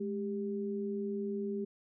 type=tone pair together; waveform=sine; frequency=210 / 396.4 Hz; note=G#3 / G4; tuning=+19 / +19 cents; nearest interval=major seventh; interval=1100 cents; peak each=-36 / -36 dBFS; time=0-1.65 s; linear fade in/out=10 ms; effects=none